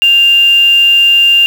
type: tone with quantisation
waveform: sine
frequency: 2794 Hz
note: F7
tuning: in tune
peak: -4 dBFS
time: 0.02-1.46 s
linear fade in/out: 0 ms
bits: 4
effects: none

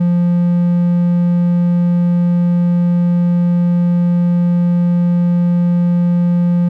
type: tone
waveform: triangle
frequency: 174.61 Hz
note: F3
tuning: in tune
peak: -8 dBFS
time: 0-6.69 s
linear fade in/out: 10 ms
effects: none

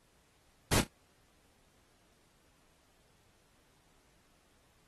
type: noise with echo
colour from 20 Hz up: pink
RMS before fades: -28 dBFS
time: 0.71-0.81 s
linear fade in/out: 10 ms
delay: 33 ms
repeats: 2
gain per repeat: -13 dB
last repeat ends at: 0.876 s
effects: pink hiss -69 dBFS RMS until 4.87 s + AAC 32 kbps

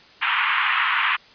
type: band-pass noise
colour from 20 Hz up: pink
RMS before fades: -21 dBFS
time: 0.21-1.17 s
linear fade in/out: 20 ms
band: 1000 to 3000 Hz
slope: 48 dB/octave
effects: white hiss -49 dBFS RMS until 1.34 s + resampled to 11025 Hz

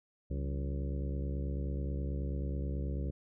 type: harmonic tone with a mistuned harmonic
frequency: 69.3 Hz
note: C#2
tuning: in tune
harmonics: 1 / 2 / 3 / 4 / 5 / 6 / 7 / 8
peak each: -34 / -40 / -44 / -46 / -48 / -50 / -51 / -52 dBFS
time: 0.3-3.11 s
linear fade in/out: 10 ms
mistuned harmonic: 3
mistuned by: -130 cents
effects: none

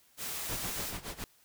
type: noise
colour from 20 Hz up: white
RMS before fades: -38 dBFS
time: 0.17-0.94 s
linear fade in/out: 50 ms
type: noise with tremolo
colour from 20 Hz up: pink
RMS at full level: -38 dBFS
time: 0.49-1.24 s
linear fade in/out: 0 ms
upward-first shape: sine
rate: 7.1 Hz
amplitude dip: 85%
effects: white hiss -65 dBFS RMS until 1.44 s

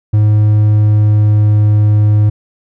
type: tone with pitch glide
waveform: triangle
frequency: 105.9 to 105.29 Hz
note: G#2 to G#2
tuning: +34 to +24 cents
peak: -4 dBFS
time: 0.13-2.3 s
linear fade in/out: 10 ms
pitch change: -10 cents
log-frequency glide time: 0.64-1.62 s
effects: none

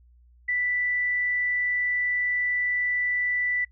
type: tone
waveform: sine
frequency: 1975.5 Hz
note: B6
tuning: in tune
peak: -23 dBFS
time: 0.48-3.65 s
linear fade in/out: 10 ms
effects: noise-tail reverb RT60 0.1 s tail -24 dB re dry + added 60 Hz sine -53 dBFS peak until 3.71 s

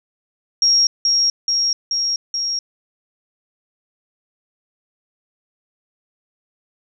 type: tone with echo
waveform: sine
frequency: 5588 Hz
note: F8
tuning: in tune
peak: -11 dBFS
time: 0.62-0.87 s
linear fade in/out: 2 ms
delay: 430 ms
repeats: 4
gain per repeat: -2 dB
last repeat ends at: 2.59 s
effects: none

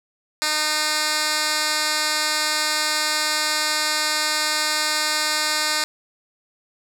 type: tone with band-pass filter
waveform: 10% pulse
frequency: 305.5 Hz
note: D#4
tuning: 32 cents flat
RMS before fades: -22 dBFS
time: 0.42-5.84 s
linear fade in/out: 0 ms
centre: 5400 Hz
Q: 0.83
effects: none

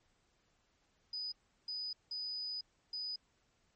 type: tone bursts at uneven times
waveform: sine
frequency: 4978 Hz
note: D#8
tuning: in tune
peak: -38 dBFS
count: 4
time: 1.13-1.32 / 1.68-1.93 / 2.11-2.61 / 2.93-3.16 s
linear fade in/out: 5 ms
effects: pink hiss -75 dBFS RMS until 3.75 s + MP3 32 kbps

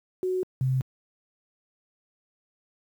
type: tone pair in turn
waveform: sine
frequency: 370 / 130.4 Hz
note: F#4 / C3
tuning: 0 / -5 cents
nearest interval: octave + tritone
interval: 1805 cents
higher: first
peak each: -24 / -21 dBFS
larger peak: second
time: 0.23-0.43 / 0.61-0.81 s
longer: neither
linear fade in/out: 0 ms
effects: high-pass 80 Hz 12 dB/octave + 9-bit

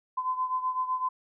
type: beating tone pair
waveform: sine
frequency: 1020 / 1027.9 Hz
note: C6 / C6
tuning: -44 / -31 cents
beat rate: 7.9 Hz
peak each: -28 / -33 dBFS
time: 0.17-1.09 s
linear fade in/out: 10 ms
effects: none

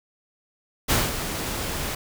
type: noise with ADSR envelope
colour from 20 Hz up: pink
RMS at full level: -19 dBFS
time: 0.88-1.95 s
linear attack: 26 ms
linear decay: 200 ms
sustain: -10 dB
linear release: 5 ms
effects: none

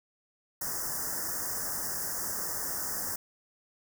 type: band-stop noise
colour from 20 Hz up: white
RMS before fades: -34 dBFS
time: 0.61-3.16 s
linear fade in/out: 5 ms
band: 1900 to 5000 Hz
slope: 96 dB/octave
effects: none

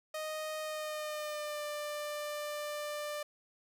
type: tone with pitch glide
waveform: sawtooth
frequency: 621 to 593.6 Hz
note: D#5 to D5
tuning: -3 to +18 cents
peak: -33 dBFS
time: 0.14-3.23 s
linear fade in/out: 5 ms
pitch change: -79 cents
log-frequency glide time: 0.6-1.64 s
effects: none

